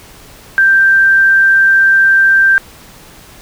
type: tone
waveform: sine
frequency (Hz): 1573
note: G6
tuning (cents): +6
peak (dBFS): -5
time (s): 0.58-2.58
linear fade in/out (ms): 0
effects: pink hiss -38 dBFS RMS until 3.41 s